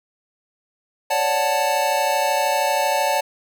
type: chord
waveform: square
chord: D major seventh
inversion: third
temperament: equal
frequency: 554.4 / 587.3 / 740 / 880 Hz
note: C#5 / D5 / F#5 / A5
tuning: 0 / 0 / 0 / 0 cents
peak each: -26 / -25 / -25 / -22 dBFS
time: 1.1-3.21 s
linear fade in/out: 10 ms
effects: none